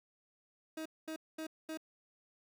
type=tone bursts; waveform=30% pulse; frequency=316.5 Hz; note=D#4; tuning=30 cents sharp; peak=-37 dBFS; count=4; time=0.77-1.774 s; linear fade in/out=5 ms; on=86 ms; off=220 ms; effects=none